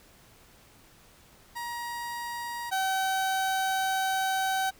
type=tone pair in turn; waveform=30% pulse; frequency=949 / 764.8 Hz; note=A#5 / G5; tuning=+31 / -43 cents; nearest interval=major third; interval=374 cents; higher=first; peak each=-31 / -23 dBFS; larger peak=second; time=1.55-2.71 / 2.71-4.71 s; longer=second; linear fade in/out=20 ms; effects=pink hiss -57 dBFS RMS until 4.79 s